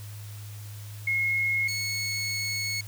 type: tone pair in turn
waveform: sine / 20% pulse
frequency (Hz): 2163 / 2196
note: C#7 / C#7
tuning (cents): -43 / -17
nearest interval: unison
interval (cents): 26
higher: second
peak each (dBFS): -23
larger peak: neither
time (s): 1.07-1.68 / 1.68-2.81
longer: second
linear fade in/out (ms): 5
effects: added 104 Hz sine -38 dBFS peak until 2.87 s + white hiss -49 dBFS RMS until 2.87 s